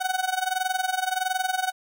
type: tone with amplitude modulation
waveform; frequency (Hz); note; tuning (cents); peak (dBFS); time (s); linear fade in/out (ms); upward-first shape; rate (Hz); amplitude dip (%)
30% pulse; 747; F#5; +16; -18; 0-1.72; 20; sine; 21.5; 85
effects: none